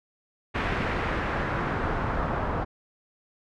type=noise with low-pass filter sweep; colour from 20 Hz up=pink; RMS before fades=-28 dBFS; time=0.54-2.65 s; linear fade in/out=20 ms; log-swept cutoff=2100 to 1100 Hz; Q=1.5; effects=none